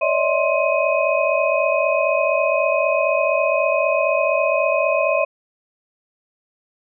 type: tone cluster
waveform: sine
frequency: 561 / 596 / 645 / 1054 / 2515 Hz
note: C#5 / D5 / E5 / C6 / D#7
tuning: +21 / +25 / -38 / +12 / +18 cents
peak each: -22 / -22 / -20 / -24 / -23 dBFS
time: 0.01-5.25 s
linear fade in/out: 10 ms
effects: none